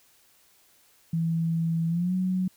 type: tone with pitch glide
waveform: sine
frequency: 164.8 to 184.98 Hz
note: E3 to F#3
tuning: 0 to 0 cents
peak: -23 dBFS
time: 1.13-2.48 s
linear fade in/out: 5 ms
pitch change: +200 cents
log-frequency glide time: 1.88-2.14 s
effects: white hiss -61 dBFS RMS until 2.56 s